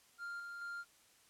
triangle tone with tremolo, 1396.9 Hz, F6, in tune, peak -40 dBFS, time 0.18-0.85 s, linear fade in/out 50 ms, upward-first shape square, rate 2.3 Hz, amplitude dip 30%, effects white hiss -67 dBFS RMS until 1.29 s + low-pass 11000 Hz 12 dB/octave

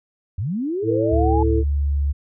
sine linear sweep, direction up, 78.1 to 868 Hz, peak -21 dBFS, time 0.38-1.43 s, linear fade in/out 5 ms
harmonic tone, 110 Hz, A2, in tune, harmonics 1 / 3 / 4, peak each -25 / -21 / -22 dBFS, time 0.82-1.64 s, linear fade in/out 50 ms
sine tone with pitch glide, 71.7 to 71.08 Hz, D2 to C#2, -41 to +44 cents, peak -17 dBFS, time 1.11-2.13 s, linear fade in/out 20 ms, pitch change -15 cents, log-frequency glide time 1.67-1.95 s
effects none

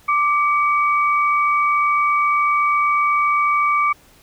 sine tone pair together, 1174.7 / 2267 Hz, D6 / C#7, 0 / +38 cents, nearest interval major seventh, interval 1138 cents, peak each -15 / -21 dBFS, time 0.08-3.93 s, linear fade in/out 10 ms, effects pink hiss -51 dBFS RMS until 4.22 s

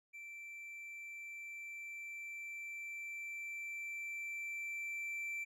triangle tone with level ramp, 2340 Hz, D7, 7 cents flat, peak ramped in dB -46 to -37 dBFS, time 0.13-5.45 s, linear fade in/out 20 ms, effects none

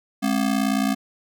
square ring-modulated tone, 237.7 Hz, A#3, 34 cents sharp, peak -17 dBFS, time 0.22-0.95 s, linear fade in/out 20 ms, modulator 29.5 Hz, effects none

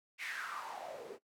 white noise with band-pass filter sweep, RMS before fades -44 dBFS, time 0.18-1.19 s, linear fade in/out 50 ms, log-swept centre 2300 to 370 Hz, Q 5.7, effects noise-tail reverb RT60 0.1 s tail -17 dB re dry

